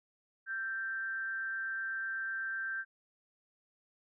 sine tone with amplitude modulation, 1568 Hz, G6, in tune, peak -32 dBFS, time 0.46-2.85 s, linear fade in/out 50 ms, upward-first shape sine, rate 216 Hz, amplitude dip 50%, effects none

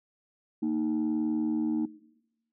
sine tone pair together, 229.5 / 310.1 Hz, A#3 / D#4, -27 / -6 cents, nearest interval perfect fourth, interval 521 cents, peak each -27 dBFS, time 0.62-1.86 s, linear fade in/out 10 ms, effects noise-tail reverb RT60 0.9 s tail -19 dB re dry + tanh soft clip ceiling -22 dBFS

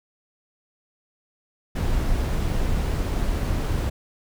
brown noise, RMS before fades -23 dBFS, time 1.75-3.9 s, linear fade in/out 10 ms, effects none

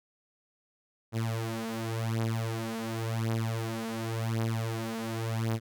sawtooth beating tone pair, 112.7 / 113.61 Hz, A2 / A#2, +42 / -44 cents, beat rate 0.91 Hz, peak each -29 dBFS, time 1.12-5.6 s, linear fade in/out 50 ms, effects none

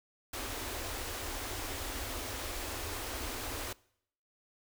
pink band-stop noise, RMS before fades -39 dBFS, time 0.33-3.73 s, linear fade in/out 5 ms, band 110 to 240 Hz, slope 96 dB/octave, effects noise-tail reverb RT60 0.7 s tail -23 dB re dry

